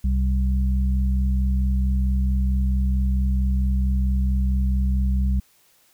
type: harmonic tone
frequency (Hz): 64.5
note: C2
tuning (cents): -24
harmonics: 1 / 2 / 3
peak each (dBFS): -18 / -34 / -27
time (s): 0.04-5.4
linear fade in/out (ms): 5
effects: white hiss -59 dBFS RMS until 5.93 s